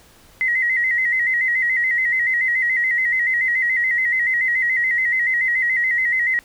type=tone with vibrato; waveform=sine; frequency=1975.5 Hz; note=B6; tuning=in tune; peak=-16 dBFS; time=0.41-6.39 s; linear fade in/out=0 ms; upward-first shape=square; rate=7 Hz; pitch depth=64 cents each way; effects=pink hiss -50 dBFS RMS until 6.44 s